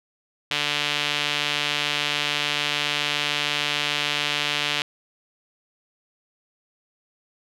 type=tone with band-pass filter; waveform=sawtooth; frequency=146.83 Hz; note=D3; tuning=in tune; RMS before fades=-25 dBFS; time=0.51-4.82 s; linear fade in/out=2 ms; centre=3100 Hz; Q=2.1; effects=none